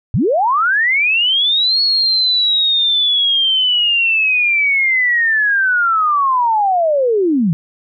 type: linear two-way sweep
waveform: sine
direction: up then down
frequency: 83.1 to 4370 to 150.2 Hz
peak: -11 dBFS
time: 0.14-7.53 s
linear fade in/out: 0 ms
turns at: 1.81 s
effects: none